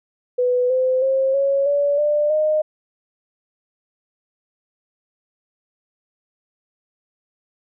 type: tone with pitch steps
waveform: sine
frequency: 496.3 / 514.4 / 533.2 / 552.6 / 572.7 / 593.6 / 615.3 Hz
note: B4 / C5 / C5 / C#5 / D5 / D5 / D#5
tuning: +8 / -30 / +33 / -6 / -44 / +18 / -19 cents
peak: -15 dBFS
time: 0.38-2.62 s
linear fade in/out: 10 ms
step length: 320 ms
effects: none